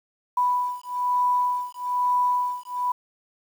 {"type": "beating tone pair", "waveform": "sine", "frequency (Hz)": [987.8, 988.9], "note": ["B5", "B5"], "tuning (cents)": [0, 2], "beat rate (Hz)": 1.1, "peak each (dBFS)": -24, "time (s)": [0.37, 2.92], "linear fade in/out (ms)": 5, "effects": ["8-bit"]}